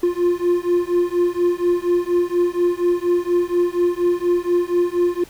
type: beating tone pair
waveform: triangle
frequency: 349.2 / 353.4 Hz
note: F4 / F4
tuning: 0 / +21 cents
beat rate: 4.2 Hz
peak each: -17 dBFS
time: 0.03-5.24 s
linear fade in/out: 5 ms
effects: pink hiss -45 dBFS RMS until 5.29 s